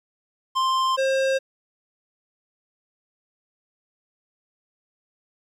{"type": "tone pair in turn", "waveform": "square", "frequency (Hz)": [1048, 533.8], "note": ["C6", "C5"], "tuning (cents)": [2, 35], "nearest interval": "octave", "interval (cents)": 1167, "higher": "first", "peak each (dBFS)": -20, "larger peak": "neither", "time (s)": [[0.55, 0.97], [0.97, 1.39]], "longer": "neither", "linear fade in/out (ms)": 20, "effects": ["low-pass 6000 Hz 12 dB/octave", "9-bit"]}